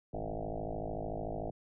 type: tone with frequency modulation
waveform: sine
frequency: 313.7 Hz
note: D#4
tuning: 14 cents sharp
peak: -35 dBFS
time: 0.13-1.51 s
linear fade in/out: 10 ms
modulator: 53.5 Hz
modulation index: 7.8
effects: none